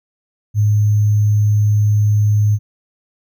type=tone with sample-and-hold; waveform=sine; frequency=105 Hz; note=G#2; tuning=19 cents sharp; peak=-10 dBFS; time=0.54-2.59 s; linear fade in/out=50 ms; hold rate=6300 Hz; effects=none